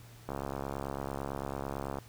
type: click train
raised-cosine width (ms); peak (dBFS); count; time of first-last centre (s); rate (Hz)
1; -22; 118; 0.29-1.986; 69
effects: added 116 Hz sine -52 dBFS peak until 2.08 s + pink hiss -57 dBFS RMS until 2.08 s